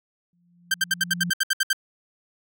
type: tone with exponential growth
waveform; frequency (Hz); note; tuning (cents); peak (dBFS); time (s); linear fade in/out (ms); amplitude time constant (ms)
sine; 174.2; F3; -4; -25; 0.33-1.3; 2; 210
type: tone bursts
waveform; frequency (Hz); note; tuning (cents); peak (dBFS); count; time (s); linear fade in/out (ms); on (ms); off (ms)
sawtooth; 1568; G6; 0; -15; 11; 0.71-1.731; 5; 31; 68
effects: none